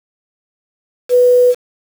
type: tone with quantisation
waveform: sine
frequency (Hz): 493.9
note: B4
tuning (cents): 0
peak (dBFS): -6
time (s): 1.09-1.55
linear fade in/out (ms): 50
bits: 5
effects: none